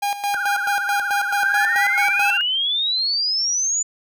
45% pulse tone with tremolo, 811 Hz, G#5, 41 cents flat, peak -19 dBFS, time 0.02-2.38 s, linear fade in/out 10 ms, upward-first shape square, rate 4.6 Hz, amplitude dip 70%
sine tone with vibrato, 1500 Hz, F#6, 23 cents sharp, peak -21 dBFS, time 0.34-2.41 s, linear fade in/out 0 ms, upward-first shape sine, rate 17 Hz, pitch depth 110 cents each way
sine exponential sweep, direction up, 1520 to 7040 Hz, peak -18 dBFS, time 1.42-3.83 s, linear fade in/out 10 ms
effects none

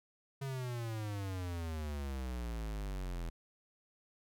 square exponential sweep, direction down, 138.59 to 41.2 Hz, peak -38 dBFS, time 0.41-3.3 s, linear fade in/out 10 ms, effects none

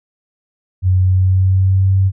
sine tone with pitch glide, 92.5 to 95.93 Hz, F#2 to G2, 0 to -37 cents, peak -9 dBFS, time 0.82-2.12 s, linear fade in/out 50 ms, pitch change +63 cents, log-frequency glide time 0.99-1.91 s, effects none

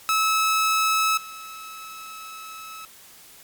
sawtooth tone with level steps, 1298 Hz, E6, 27 cents flat, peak -15 / -33 dBFS, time 0.09-2.85 s, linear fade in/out 0 ms, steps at 1.17 s, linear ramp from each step 5 ms, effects white hiss -48 dBFS RMS until 3.43 s + MP3 96 kbps

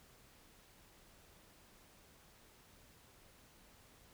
silence, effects pink hiss -64 dBFS RMS until 4.13 s

